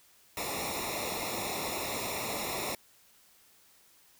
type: noise with comb filter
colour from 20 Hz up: pink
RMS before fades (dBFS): -35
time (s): 0.37-2.75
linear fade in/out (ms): 2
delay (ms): 0.64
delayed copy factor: -0.95
effects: white hiss -62 dBFS RMS until 4.19 s